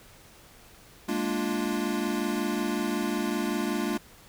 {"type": "chord", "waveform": "square", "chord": "Bb dominant seventh", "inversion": "third", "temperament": "equal", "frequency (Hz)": [207.7, 233.1, 293.7, 349.2], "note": ["Ab3", "Bb3", "D4", "F4"], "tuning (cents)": [0, 0, 0, 0], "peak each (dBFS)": -33, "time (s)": [1.08, 3.98], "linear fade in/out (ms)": 10, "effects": ["pink hiss -53 dBFS RMS until 4.28 s"]}